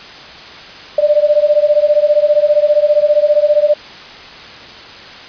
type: beating tone pair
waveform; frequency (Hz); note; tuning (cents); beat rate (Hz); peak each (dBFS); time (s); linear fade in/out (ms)
sine; 587.3 / 602.3; D5 / D5; 0 / +44; 15; -11; 0.98-3.74; 5
effects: white hiss -33 dBFS RMS until 5.28 s + resampled to 11025 Hz